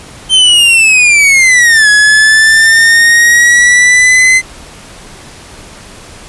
45% pulse linear two-way sweep, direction down then up, 3127 to 1680 to 2057 Hz, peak -3 dBFS, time 0.29-4.42 s, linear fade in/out 50 ms, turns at 1.89 s, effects pink hiss -32 dBFS RMS until 6.28 s + resampled to 24000 Hz

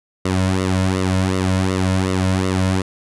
sawtooth tone with flanger, 93.7 Hz, F#2, 22 cents sharp, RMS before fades -18 dBFS, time 0.25-2.82 s, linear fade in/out 5 ms, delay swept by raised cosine 1.2 to 2.6 ms, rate 2.7 Hz, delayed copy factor -0.85, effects resampled to 24000 Hz

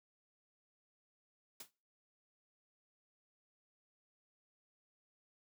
white noise with exponential decay, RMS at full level -44 dBFS, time 1.6-1.71 s, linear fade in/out 5 ms, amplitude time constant 23 ms, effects noise-tail reverb RT60 0.4 s tail -25 dB re dry + high-pass 80 Hz 12 dB/octave

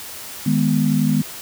sine chord, G# minor, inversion second, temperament equal, 155.56 / 207.7 / 246.9 Hz, D#3 / G#3 / B3, 0 / 0 / 0 cents, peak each -19 dBFS, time 0.46-1.22 s, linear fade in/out 5 ms, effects white hiss -34 dBFS RMS until 1.41 s

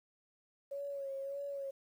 sine tone with vibrato, 554.4 Hz, C#5, in tune, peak -38 dBFS, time 0.71-1.71 s, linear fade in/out 10 ms, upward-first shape sine, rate 1.7 Hz, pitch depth 36 cents each way, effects 11-bit

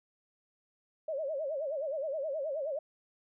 sine tone with vibrato, 587.3 Hz, D5, in tune, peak -32 dBFS, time 1.08-2.79 s, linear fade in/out 5 ms, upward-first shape sine, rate 9.5 Hz, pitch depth 170 cents each way, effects none

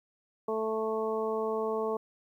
harmonic tone, 220 Hz, A3, in tune, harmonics 1 / 2 / 3 / 4 / 5, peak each -39 / -30 / -37 / -39 / -38 dBFS, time 0.48-1.97 s, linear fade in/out 5 ms, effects 11-bit

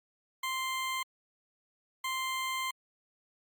20% pulse tone bursts at uneven times, 1046.5 Hz, C6, in tune, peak -27 dBFS, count 2, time 0.43-1.03 / 2.04-2.71 s, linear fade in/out 5 ms, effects Opus 48 kbps

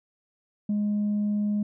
sine tone, 207.7 Hz, G#3, in tune, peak -21 dBFS, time 0.69-1.63 s, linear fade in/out 5 ms, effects tanh soft clip ceiling -21 dBFS

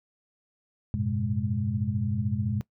sine tone cluster, 94.8 / 108.4 / 124.2 / 207.2 Hz, F#2 / A2 / B2 / G#3, +43 / -25 / +10 / -4 cents, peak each -31 dBFS, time 0.94-2.61 s, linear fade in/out 0 ms, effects noise-tail reverb RT60 0.1 s tail -20 dB re dry

